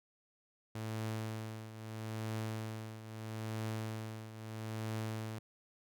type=tone with tremolo; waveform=sawtooth; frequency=110 Hz; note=A2; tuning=in tune; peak=-32 dBFS; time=0.75-5.39 s; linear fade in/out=5 ms; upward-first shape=triangle; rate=0.77 Hz; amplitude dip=75%; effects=none